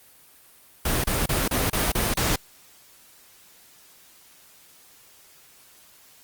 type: noise bursts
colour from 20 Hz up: pink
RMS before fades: -23 dBFS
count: 7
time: 0.85-2.36 s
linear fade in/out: 5 ms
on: 190 ms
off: 30 ms
effects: white hiss -53 dBFS RMS until 6.23 s + Opus 32 kbps